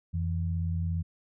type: tone pair together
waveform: sine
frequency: 87.31 / 164.82 Hz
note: F2 / E3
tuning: 0 / 0 cents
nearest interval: major seventh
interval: 1100 cents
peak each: -28 / -33 dBFS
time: 0.13-1.03 s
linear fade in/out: 20 ms
effects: none